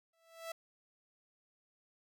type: tone with exponential growth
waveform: sawtooth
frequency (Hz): 659.3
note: E5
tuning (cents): 0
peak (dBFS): -35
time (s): 0.13-0.52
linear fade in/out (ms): 5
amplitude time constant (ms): 83
effects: none